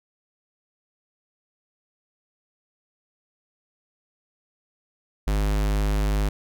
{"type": "tone", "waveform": "square", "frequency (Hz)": 51.2, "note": "G#1", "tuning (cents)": -24, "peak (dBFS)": -21, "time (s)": [5.27, 6.29], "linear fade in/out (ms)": 5, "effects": []}